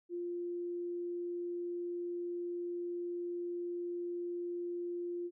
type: tone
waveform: sine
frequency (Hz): 349.2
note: F4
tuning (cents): 0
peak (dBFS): -36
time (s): 0.09-5.31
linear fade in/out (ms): 50
effects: none